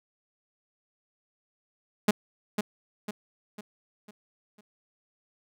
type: tone with echo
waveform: sawtooth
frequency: 209.1 Hz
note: G#3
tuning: 12 cents sharp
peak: -14 dBFS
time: 2.08-2.11 s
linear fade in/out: 5 ms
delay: 500 ms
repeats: 5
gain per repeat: -7 dB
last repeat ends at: 4.61 s
effects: none